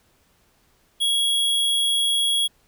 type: tone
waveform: square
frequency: 3322 Hz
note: G#7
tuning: in tune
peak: -19 dBFS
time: 1-2.48 s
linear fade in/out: 20 ms
effects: pink hiss -62 dBFS RMS until 2.67 s